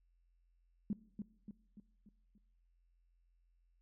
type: tone with echo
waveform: sine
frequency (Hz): 207.7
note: G#3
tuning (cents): 0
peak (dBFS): -33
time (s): 0.9-0.93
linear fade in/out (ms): 2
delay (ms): 290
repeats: 5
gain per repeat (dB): -6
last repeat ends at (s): 2.38
effects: noise-tail reverb RT60 0.8 s tail -21 dB re dry + added 43 Hz sine -70 dBFS peak until 3.81 s